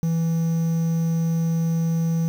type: tone with quantisation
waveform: triangle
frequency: 164.81 Hz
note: E3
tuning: in tune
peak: -17 dBFS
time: 0.03-2.28 s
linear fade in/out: 0 ms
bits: 7
effects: none

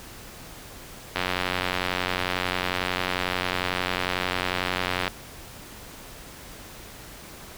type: click train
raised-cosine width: 0.3 ms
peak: -8 dBFS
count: 358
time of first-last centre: 1.16-5.079 s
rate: 91.1 Hz
effects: pink hiss -43 dBFS RMS until 7.57 s

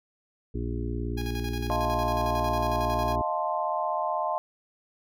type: harmonic tone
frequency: 58.8 Hz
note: A#1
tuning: 16 cents sharp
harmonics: 1 / 2 / 4 / 5 / 6 / 7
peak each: -31 / -34 / -37 / -38 / -39 / -39 dBFS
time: 0.54-3.22 s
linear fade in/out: 10 ms
type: tone with tremolo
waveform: 10% pulse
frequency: 824 Hz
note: G#5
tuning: 14 cents flat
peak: -28 dBFS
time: 1.17-3.16 s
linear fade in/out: 10 ms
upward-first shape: square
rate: 11 Hz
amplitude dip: 60%
type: chord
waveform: sine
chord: F dominant seventh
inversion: third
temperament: equal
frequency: 622.3 / 698.5 / 880 / 1046.5 Hz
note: Eb5 / F5 / A5 / C6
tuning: 0 / 0 / 0 / 0 cents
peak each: -31 dBFS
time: 1.7-4.38 s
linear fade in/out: 0 ms
effects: none

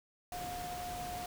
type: tone in noise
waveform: sine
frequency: 715 Hz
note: F5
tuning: 41 cents sharp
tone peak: -40 dBFS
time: 0.32-1.26 s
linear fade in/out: 2 ms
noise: pink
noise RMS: -45 dBFS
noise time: 0.32-1.26 s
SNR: +2 dB
effects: none

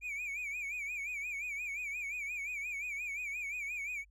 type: tone with vibrato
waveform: triangle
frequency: 2349 Hz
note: D7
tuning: in tune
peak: -35 dBFS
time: 0.01-4.05 s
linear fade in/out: 50 ms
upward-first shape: sine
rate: 5.7 Hz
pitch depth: 110 cents each way
effects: added 50 Hz sine -61 dBFS peak until 4.1 s

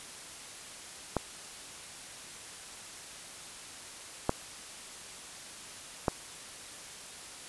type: clicks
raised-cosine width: 1 ms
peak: -13 / -11 / -11 dBFS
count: 3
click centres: 1.167 / 4.294 / 6.082 s
effects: white hiss -46 dBFS RMS until 7.48 s + resampled to 24000 Hz

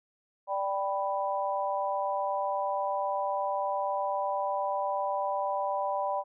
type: chord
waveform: sine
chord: G major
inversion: second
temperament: equal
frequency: 587.3 / 784 / 987.8 Hz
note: D5 / G5 / B5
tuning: 0 / 0 / 0 cents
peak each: -32 dBFS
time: 0.47-6.24 s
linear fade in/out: 50 ms
effects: none

